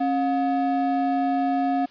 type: ring-modulated tone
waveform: triangle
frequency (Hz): 493.9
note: B4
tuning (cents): 0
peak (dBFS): -15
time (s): 0-1.86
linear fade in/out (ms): 10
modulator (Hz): 222
effects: white hiss -51 dBFS RMS until 1.9 s + resampled to 11025 Hz